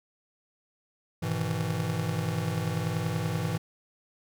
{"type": "chord", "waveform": "square", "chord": "E major seventh", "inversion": "first", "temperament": "just", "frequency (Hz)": [103.01, 123.61, 154.51, 164.81], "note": ["G#2", "B2", "D#3", "E3"], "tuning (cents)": [-14, 2, -12, 0], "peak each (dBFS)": [-34, -35, -37, -32], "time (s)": [1.22, 3.58], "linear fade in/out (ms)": 10, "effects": []}